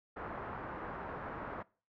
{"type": "low-pass noise", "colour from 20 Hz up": "white", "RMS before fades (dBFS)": -43, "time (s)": [0.16, 1.63], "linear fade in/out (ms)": 10, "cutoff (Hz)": 1400, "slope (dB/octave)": 24, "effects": ["noise-tail reverb RT60 0.4 s tail -23 dB re dry"]}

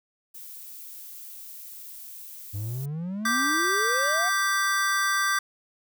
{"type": "noise", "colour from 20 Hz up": "violet", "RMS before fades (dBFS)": -42, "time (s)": [0.34, 2.86], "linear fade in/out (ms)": 10}
{"type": "exponential sweep", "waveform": "triangle", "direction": "up", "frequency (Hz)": [96.2, 752], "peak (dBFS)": -27, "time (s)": [2.53, 4.3], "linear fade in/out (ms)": 20}
{"type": "chord", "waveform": "square", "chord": "G major", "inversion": "second", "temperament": "just", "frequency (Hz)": [1176, 1568, 1960], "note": ["D6", "G6", "B6"], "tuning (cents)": [2, 0, -14], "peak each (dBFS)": [-27, -26, -32], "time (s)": [3.25, 5.39], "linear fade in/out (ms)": 5}
{"effects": []}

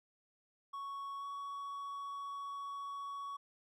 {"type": "tone with pitch glide", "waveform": "triangle", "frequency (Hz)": [1111, 1121.3], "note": ["C#6", "C#6"], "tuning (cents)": [4, 20], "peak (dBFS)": -39, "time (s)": [0.73, 3.37], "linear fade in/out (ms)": 10, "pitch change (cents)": 16, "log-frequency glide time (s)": [1.19, 1.24], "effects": []}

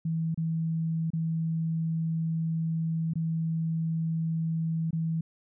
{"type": "tone with dropouts", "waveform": "sine", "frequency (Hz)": 162.6, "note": "E3", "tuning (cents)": -23, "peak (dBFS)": -26, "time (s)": [0.05, 5.21], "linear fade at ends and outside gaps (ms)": 5, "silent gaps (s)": [[0.345, 0.375], [1.104, 1.133], [3.136, 3.155], [4.908, 4.929]], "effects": []}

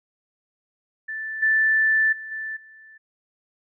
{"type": "tone with level steps", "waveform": "sine", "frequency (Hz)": 1761, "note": "A6", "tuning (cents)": 1, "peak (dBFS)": [-28, -16, -33, -28, -45], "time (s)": [1.08, 2.98], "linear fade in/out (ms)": 10, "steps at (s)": [1.42, 2.12, 2.31, 2.56], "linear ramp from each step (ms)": 10, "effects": []}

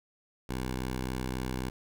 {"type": "tone", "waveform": "10% pulse", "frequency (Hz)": 63.7, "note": "C2", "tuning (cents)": -46, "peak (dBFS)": -24, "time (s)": [0.49, 1.7], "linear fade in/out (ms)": 5, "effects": []}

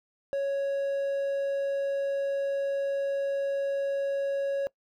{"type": "tone", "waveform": "triangle", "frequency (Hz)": 554.4, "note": "C#5", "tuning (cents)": 0, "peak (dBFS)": -24, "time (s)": [0.33, 4.67], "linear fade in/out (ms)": 0, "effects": ["noise-tail reverb RT60 0.1 s tail -22 dB re dry"]}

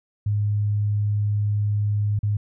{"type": "tone with dropouts", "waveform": "sine", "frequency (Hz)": 103.83, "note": "G#2", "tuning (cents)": 0, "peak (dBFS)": -19, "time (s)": [0.26, 2.37], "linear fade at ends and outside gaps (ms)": 5, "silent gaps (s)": [2.191, 2.231], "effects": []}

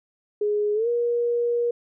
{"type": "tone with pitch glide", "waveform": "sine", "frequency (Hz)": [416.8, 476], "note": ["G#4", "A#4"], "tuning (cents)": [6, 36], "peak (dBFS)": -20, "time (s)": [0.41, 1.71], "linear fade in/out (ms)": 5, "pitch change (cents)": 230, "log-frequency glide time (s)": [0.74, 0.88], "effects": []}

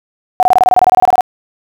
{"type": "tone bursts", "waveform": "sine", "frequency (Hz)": 740, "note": "F#5", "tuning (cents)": 0, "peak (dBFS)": -4, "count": 16, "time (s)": [0.4, 1.208], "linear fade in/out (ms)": 0, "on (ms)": 28, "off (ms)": 24, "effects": ["7-bit"]}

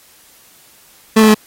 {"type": "tone with pitch steps", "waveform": "30% pulse", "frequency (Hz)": [220, 217.1, 214.2], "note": ["A3", "A3", "A3"], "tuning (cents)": [0, -23, -46], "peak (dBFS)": -3, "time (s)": [1.16, 1.346], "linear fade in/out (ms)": 10, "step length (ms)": 62, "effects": ["white hiss -47 dBFS RMS until 1.46 s", "AAC 48 kbps"]}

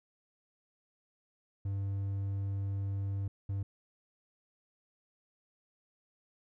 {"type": "tone bursts at uneven times", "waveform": "triangle", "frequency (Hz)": 98.6, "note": "G2", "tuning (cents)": 11, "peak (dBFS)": -30, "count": 2, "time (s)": [[1.65, 3.28], [3.49, 3.63]], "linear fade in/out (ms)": 5, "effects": []}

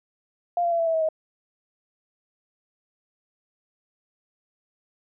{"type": "tone with pitch steps", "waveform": "sine", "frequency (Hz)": [698.5, 686.9, 675.5, 664.3, 653.2, 642.4, 631.7], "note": ["F5", "F5", "E5", "E5", "E5", "E5", "D#5"], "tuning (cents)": [0, -29, 42, 13, -16, -45, 26], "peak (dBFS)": -20, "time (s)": [0.57, 1.088], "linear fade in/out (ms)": 2, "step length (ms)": 74, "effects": []}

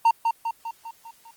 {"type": "tone with echo", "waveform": "triangle", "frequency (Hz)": 916, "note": "A#5", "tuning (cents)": -31, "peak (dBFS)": -12, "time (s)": [0.05, 0.11], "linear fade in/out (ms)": 5, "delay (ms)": 200, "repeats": 6, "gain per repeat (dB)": -5, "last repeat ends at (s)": 1.31, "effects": ["white hiss -57 dBFS RMS until 1.36 s", "Opus 24 kbps"]}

